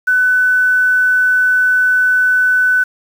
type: tone with quantisation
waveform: sine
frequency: 1500 Hz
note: F#6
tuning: 23 cents sharp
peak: -9 dBFS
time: 0.07-2.84 s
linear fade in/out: 10 ms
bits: 6
effects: none